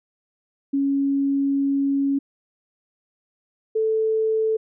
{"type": "tone pair in turn", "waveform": "sine", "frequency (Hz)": [277.2, 440], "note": ["C#4", "A4"], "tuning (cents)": [0, 0], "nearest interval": "minor sixth", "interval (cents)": 800, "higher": "second", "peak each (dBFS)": [-18, -18], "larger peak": "neither", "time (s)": [[0.73, 2.19], [3.75, 4.57]], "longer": "first", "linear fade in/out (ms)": 10, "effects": []}